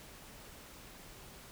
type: silence
effects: pink hiss -53 dBFS RMS until 1.51 s